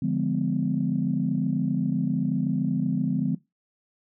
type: chord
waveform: sine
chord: D diminished seventh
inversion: none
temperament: equal with one note detuned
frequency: 146.83 / 174.61 / 207.7 / 253.4 Hz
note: D3 / F3 / Ab3 / Cb4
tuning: 0 / 0 / 0 / +45 cents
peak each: -28 / -27 / -28 / -27 dBFS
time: 0.02-3.35 s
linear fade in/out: 5 ms
effects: noise-tail reverb RT60 0.2 s tail -19 dB re dry + tanh soft clip ceiling -12 dBFS